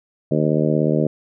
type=harmonic tone; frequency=76.8 Hz; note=D#2; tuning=22 cents flat; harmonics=2 / 3 / 4 / 5 / 6 / 7 / 8; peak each=-20 / -22 / -23 / -24 / -25 / -25 / -26 dBFS; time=0.31-1.07 s; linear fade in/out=5 ms; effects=none